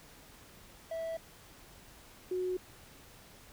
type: tone pair in turn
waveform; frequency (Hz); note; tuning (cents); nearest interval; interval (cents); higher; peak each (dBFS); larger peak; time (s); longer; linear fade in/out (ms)
triangle / sine; 655 / 366.6; E5 / F#4; -11 / -16; minor seventh; 1005; first; -33 / -31; second; 0.91-1.17 / 2.31-2.57; neither; 5
effects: pink hiss -56 dBFS RMS until 3.52 s